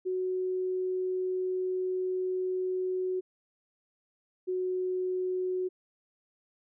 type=tone pair in turn; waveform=sine; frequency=370 / 368.3 Hz; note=F#4 / F#4; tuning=0 / -8 cents; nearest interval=unison; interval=8 cents; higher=first; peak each=-28 dBFS; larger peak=neither; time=0.05-3.21 / 4.47-5.69 s; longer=first; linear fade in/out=20 ms; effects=none